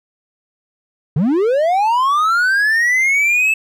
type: linear sweep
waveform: triangle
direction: up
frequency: 130.8 to 2637 Hz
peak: -10 dBFS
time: 1.16-3.54 s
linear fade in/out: 5 ms
effects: none